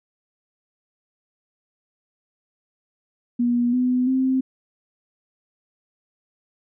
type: tone with pitch steps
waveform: sine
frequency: 240.9 / 251 / 261.5 Hz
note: B3 / B3 / C4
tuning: -43 / +28 / -1 cents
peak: -17 dBFS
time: 3.39-4.41 s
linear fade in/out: 10 ms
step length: 340 ms
effects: none